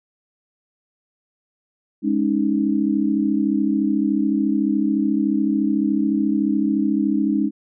sine chord, Ab suspended fourth, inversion none, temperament equal, 207.7 / 277.2 / 311.1 Hz, Ab3 / Db4 / Eb4, 0 / 0 / 0 cents, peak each -21 dBFS, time 2.02-7.51 s, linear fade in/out 50 ms, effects none

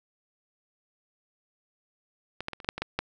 clicks, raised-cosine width 0.3 ms, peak -18 / -15 / -21 / -27 / -26 / -8 / -19 / -13 / -11 dBFS, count 9, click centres 2.406 / 2.484 / 2.533 / 2.602 / 2.646 / 2.689 / 2.78 / 2.82 / 2.99 s, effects none

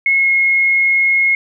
sine tone with pitch glide, 2175 to 2161 Hz, C#7 to C#7, -33 to -45 cents, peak -10 dBFS, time 0.06-1.35 s, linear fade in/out 2 ms, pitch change -12 cents, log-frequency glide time 0.17-0.29 s, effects none

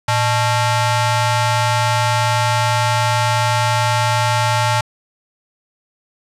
sawtooth ring-modulated tone, 493.9 Hz, B4, in tune, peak -7 dBFS, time 0.08-4.81 s, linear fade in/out 5 ms, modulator 380 Hz, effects low-pass 9000 Hz 12 dB/octave

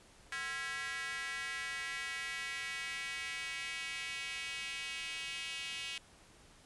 square tone with high-pass filter sweep, 149.9 Hz, D3, 36 cents sharp, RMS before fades -41 dBFS, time 0.32-5.98 s, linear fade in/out 2 ms, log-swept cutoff 1700 to 2700 Hz, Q 3.2, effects pink hiss -61 dBFS RMS until 6.65 s + resampled to 24000 Hz

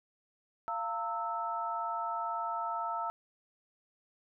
sine tone cluster, 689 / 911 / 1311 Hz, F5 / A#5 / E6, -24 / -40 / -10 cents, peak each -39 / -36 / -36 dBFS, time 0.68-3.1 s, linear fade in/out 0 ms, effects none

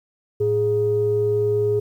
sine tone pair together, 110 / 415.3 Hz, A2 / G#4, 0 / 0 cents, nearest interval octave + major seventh, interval 2300 cents, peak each -24 / -17 dBFS, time 0.4-1.8 s, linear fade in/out 10 ms, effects tanh soft clip ceiling -10 dBFS + 9-bit

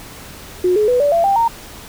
sine tone with pitch steps, 362.1 / 423.2 / 494.6 / 578.1 / 675.7 / 789.7 / 923 Hz, F#4 / G#4 / B4 / D5 / E5 / G5 / A#5, -37 / +33 / +3 / -27 / +43 / +13 / -17 cents, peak -11 dBFS, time 0.64-1.48 s, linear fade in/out 5 ms, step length 120 ms, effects pink hiss -36 dBFS RMS until 1.88 s

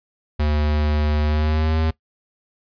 square tone with pitch glide, 75.1 to 79.57 Hz, D2 to D#2, +39 to +39 cents, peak -18 dBFS, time 0.39-1.91 s, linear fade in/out 10 ms, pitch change +100 cents, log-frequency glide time 1.23-1.79 s, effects noise-tail reverb RT60 0.1 s tail -19 dB re dry + resampled to 11025 Hz

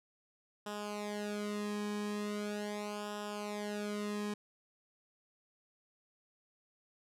sawtooth tone with flanger, 207.7 Hz, G#3, in tune, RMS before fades -39 dBFS, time 0.66-4.34 s, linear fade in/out 5 ms, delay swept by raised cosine 0.46 to 1.46 ms, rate 0.4 Hz, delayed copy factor -0.85, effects low-pass 11000 Hz 12 dB/octave

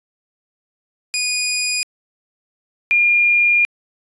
15% pulse / sine tone pair in turn, 2465 / 2413 Hz, D#7 / D7, -17 / +46 cents, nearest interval unison, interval 37 cents, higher first, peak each -11 dBFS, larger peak neither, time 1.14-1.83 / 2.91-3.65 s, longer second, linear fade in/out 0 ms, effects resampled to 22050 Hz

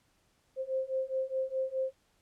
sine beating tone pair, 523.3 / 528.1 Hz, C5 / C5, 0 / +16 cents, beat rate 4.8 Hz, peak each -34 / -33 dBFS, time 0.56-1.93 s, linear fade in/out 50 ms, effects pink hiss -71 dBFS RMS until 2.21 s + low-pass 11000 Hz 12 dB/octave

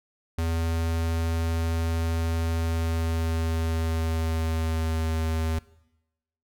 square tone with pitch glide, 82.41 to 80.48 Hz, E2 to E2, 0 to -41 cents, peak -25 dBFS, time 0.38-5.59 s, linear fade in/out 5 ms, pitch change -41 cents, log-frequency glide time 2.62-5.18 s, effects noise-tail reverb RT60 0.9 s tail -20 dB re dry

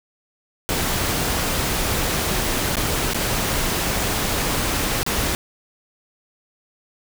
pink noise with dropouts, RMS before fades -22 dBFS, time 0.69-5.35 s, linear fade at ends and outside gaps 0 ms, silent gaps 2.756-2.769 / 3.135-3.145 / 5.031-5.064 s, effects none

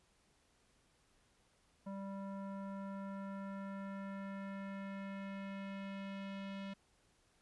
square tone with low-pass filter sweep, 196 Hz, G3, in tune, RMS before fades -45 dBFS, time 1.86-6.74 s, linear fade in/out 10 ms, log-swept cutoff 950 to 3200 Hz, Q 1.7, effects pink hiss -73 dBFS RMS until 7.41 s + resampled to 24000 Hz

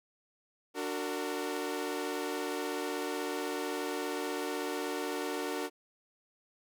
sawtooth chord, D augmented, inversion none, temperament equal with one note detuned, 293.7 / 370 / 458.4 Hz, D4 / F#4 / A#4, 0 / 0 / -29 cents, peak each -34 dBFS, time 0.74-5.7 s, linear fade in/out 50 ms, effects none

